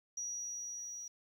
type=tone with level ramp; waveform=sine; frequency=5790 Hz; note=F#8; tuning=38 cents flat; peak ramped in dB=-37 to -43 dBFS; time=0.17-1.08 s; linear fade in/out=5 ms; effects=11-bit